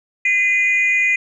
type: tone pair together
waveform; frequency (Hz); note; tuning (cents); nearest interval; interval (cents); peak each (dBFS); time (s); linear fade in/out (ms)
sine; 2039 / 2453; C7 / D#7; -45 / -25; minor third; 320; -15; 0.25-1.16; 5
effects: tanh soft clip ceiling -8 dBFS